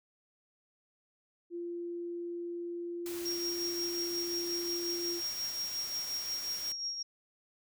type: tone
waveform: sine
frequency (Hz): 345.4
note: F4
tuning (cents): -19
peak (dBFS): -36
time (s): 1.5-5.22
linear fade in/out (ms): 50
type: noise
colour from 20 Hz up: white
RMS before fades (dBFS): -45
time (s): 3.06-6.72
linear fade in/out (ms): 0
type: tone with tremolo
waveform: sine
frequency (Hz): 5588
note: F8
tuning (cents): 0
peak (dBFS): -32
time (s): 3.25-7.03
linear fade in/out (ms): 10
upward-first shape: triangle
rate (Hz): 5.6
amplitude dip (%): 55
effects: none